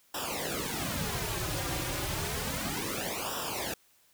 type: noise with flanger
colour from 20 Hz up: pink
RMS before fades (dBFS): -34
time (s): 0.14-3.74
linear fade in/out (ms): 5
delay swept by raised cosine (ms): 0.46 to 4.66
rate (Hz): 0.31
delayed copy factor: -0.95
effects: white hiss -65 dBFS RMS until 4.13 s